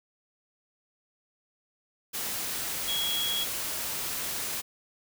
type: tone in noise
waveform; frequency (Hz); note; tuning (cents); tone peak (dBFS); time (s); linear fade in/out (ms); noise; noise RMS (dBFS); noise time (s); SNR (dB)
sine; 3322; G#7; 0; -28; 2.87-3.45; 20; white; -33; 2.13-4.62; +2
effects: none